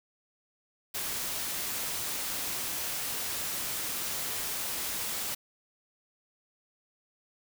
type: noise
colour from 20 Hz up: white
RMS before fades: -34 dBFS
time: 0.94-5.35 s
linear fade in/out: 10 ms
effects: none